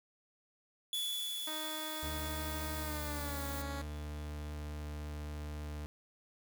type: tone with exponential decay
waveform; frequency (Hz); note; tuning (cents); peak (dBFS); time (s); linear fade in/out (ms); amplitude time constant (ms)
45% pulse; 3432; A7; -44; -34; 0.93-4.66; 1; 810
type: noise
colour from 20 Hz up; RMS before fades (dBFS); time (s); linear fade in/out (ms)
blue; -46; 0.94-3.62; 2
type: tone with pitch glide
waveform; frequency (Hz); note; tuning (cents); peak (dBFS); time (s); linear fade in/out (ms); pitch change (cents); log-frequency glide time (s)
10% pulse; 311.1 to 278.8; D#4 to C#4; 0 to +10; -33; 1.47-3.82; 5; -190; 2.8-3.43
type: tone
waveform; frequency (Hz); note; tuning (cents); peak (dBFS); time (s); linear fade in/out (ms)
40% pulse; 74.7; D2; +30; -39; 2.03-5.86; 0
effects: none